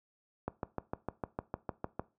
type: click train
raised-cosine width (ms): 1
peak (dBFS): -20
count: 11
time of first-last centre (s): 0.48-1.995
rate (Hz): 6.6
effects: noise-tail reverb RT60 0.3 s tail -19 dB re dry + high-pass 60 Hz 12 dB/octave